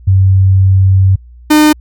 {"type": "tone pair in turn", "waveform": ["sine", "45% pulse"], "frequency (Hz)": [95.5, 303.8], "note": ["G2", "D#4"], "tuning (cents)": [-45, -41], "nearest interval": "octave + minor sixth", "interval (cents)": 2004, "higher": "second", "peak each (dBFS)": -4, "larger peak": "neither", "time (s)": [[0.07, 1.16], [1.5, 1.73]], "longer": "first", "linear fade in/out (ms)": 10, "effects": ["added 60 Hz sine -33 dBFS peak until 1.8 s"]}